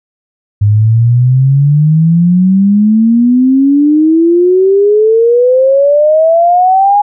sine exponential sweep, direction up, 101.6 to 830.6 Hz, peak -4 dBFS, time 0.61-7.02 s, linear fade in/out 10 ms, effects none

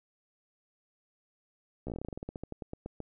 slowing click train, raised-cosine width 2 ms, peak -25 dBFS, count 21, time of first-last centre 1.87-3.003 s, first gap 14 ms, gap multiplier 1.13, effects none

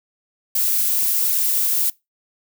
violet noise, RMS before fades -19 dBFS, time 0.55-1.9 s, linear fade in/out 5 ms, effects noise-tail reverb RT60 0.2 s tail -22 dB re dry

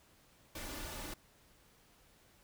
pink noise with comb filter, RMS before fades -44 dBFS, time 0.55-1.14 s, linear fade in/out 5 ms, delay 3.4 ms, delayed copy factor +0.5, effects pink hiss -66 dBFS RMS until 2.43 s

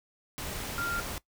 sine tone in noise, 1391 Hz, F6, 7 cents flat, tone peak -30 dBFS, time 0.78-1 s, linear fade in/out 0 ms, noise pink, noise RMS -37 dBFS, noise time 0.38-1.18 s, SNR +4 dB, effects noise-tail reverb RT60 0.1 s tail -19 dB re dry

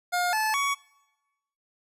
25% pulse tone with pitch steps, 712 / 868 / 1122 Hz, F5 / A5 / C#6, +33 / -24 / +21 cents, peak -20 dBFS, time 0.12-0.75 s, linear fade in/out 20 ms, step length 210 ms, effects noise-tail reverb RT60 1.0 s tail -23 dB re dry + resampled to 32000 Hz

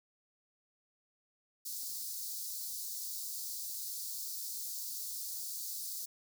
white high-pass noise, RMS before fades -41 dBFS, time 1.65-6.06 s, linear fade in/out 10 ms, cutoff 4200 Hz, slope 48 dB/octave, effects none

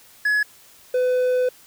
triangle tone pair in turn, 1692 / 503 Hz, G#6 / B4, +32 / +32 cents, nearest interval octave + major sixth, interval 2100 cents, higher first, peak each -15 dBFS, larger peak neither, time 0.25-0.43 / 0.94-1.49 s, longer second, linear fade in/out 5 ms, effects white hiss -50 dBFS RMS until 1.66 s

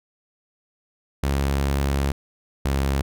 sawtooth tone pair in turn, 69.3 / 68.42 Hz, C#2 / C#2, 0 / -22 cents, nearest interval unison, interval 22 cents, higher first, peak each -16 dBFS, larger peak neither, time 1.23-2.12 / 2.65-3.02 s, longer first, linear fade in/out 5 ms, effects none

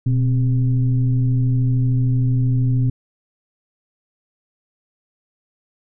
sine tone with frequency modulation, 123.47 Hz, B2, in tune, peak -14 dBFS, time 0.06-2.9 s, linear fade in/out 5 ms, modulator 140 Hz, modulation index 0.54, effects none

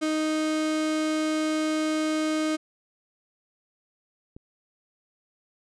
35% pulse tone, 311.1 Hz, D#4, in tune, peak -22 dBFS, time 0.01-2.57 s, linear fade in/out 20 ms
click, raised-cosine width 3 ms, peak -30 dBFS, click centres 4.365 s
effects resampled to 22050 Hz

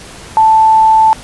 sine tone, 880 Hz, A5, in tune, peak -4 dBFS, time 0.37-1.13 s, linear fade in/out 0 ms, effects pink hiss -32 dBFS RMS until 1.23 s + resampled to 24000 Hz

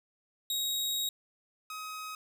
sawtooth tone pair in turn, 3791 / 1265.1 Hz, A#7 / D#6, +28 / +28 cents, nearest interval octave + perfect fifth, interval 1900 cents, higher first, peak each -27 / -35 dBFS, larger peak first, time 0.5-1.09 / 1.7-2.15 s, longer first, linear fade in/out 2 ms, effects none

